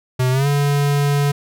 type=tone with pitch glide; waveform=square; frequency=127.6 to 143.23 Hz; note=C3 to D3; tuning=-43 to -43 cents; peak=-15 dBFS; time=0.19-1.32 s; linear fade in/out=10 ms; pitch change=+200 cents; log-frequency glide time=0.31-0.47 s; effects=none